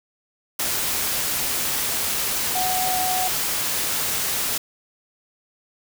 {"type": "tone in noise", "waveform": "sine", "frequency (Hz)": 740, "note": "F#5", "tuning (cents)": 0, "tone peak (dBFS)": -23, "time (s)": [2.55, 3.28], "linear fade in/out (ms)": 5, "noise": "white", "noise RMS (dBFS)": -24, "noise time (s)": [0.59, 4.58], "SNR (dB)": -2, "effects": []}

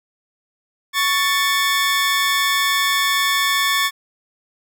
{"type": "tone pair together", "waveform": "20% pulse", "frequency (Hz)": [1112.4, 1767], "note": ["C#6", "A6"], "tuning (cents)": [6, 7], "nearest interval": "minor sixth", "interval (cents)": 801, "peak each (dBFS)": -14, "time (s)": [0.93, 3.91], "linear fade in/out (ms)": 50, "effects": []}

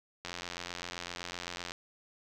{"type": "click train", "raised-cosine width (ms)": 0.2, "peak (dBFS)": -21, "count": 130, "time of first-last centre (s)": [0.25, 1.719], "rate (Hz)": 87.8, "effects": []}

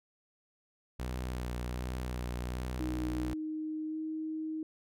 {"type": "tone with vibrato", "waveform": "sawtooth", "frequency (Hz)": 61.74, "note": "B1", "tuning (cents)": 0, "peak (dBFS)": -31, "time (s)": [0.99, 3.34], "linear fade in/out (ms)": 10, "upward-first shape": "sine", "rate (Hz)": 1.3, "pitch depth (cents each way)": 27}
{"type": "tone with pitch glide", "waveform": "sine", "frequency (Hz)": [311.1, 314.5], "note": ["D#4", "D#4"], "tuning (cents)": [0, 19], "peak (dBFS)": -34, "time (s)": [2.8, 4.63], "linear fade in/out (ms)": 2, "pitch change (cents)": 19, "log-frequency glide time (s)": [3.88, 3.97]}
{"effects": []}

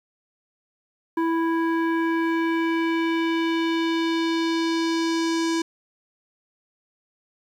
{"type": "tone with low-pass filter sweep", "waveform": "square", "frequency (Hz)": 329.6, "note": "E4", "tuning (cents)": 0, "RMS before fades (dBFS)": -23, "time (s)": [1.17, 5.62], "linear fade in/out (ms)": 5, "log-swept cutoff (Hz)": [1300, 6500], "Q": 1.7, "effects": ["9-bit"]}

